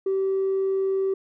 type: tone with tanh clipping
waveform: triangle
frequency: 385.6 Hz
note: G4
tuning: 28 cents flat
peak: -21 dBFS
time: 0.06-1.14 s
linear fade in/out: 5 ms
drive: 5 dB
effects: none